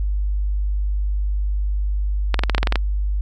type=clicks; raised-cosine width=0.3 ms; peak=-3 dBFS; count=10; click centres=2.343 / 2.392 / 2.436 / 2.497 / 2.548 / 2.581 / 2.63 / 2.672 / 2.724 / 2.757 s; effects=added 50 Hz sine -18 dBFS peak until 3.21 s